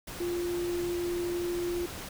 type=tone in noise; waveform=sine; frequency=349.2 Hz; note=F4; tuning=in tune; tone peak=-29 dBFS; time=0.2-1.86 s; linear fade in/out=5 ms; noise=pink; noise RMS=-41 dBFS; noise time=0.07-2.09 s; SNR=+9 dB; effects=none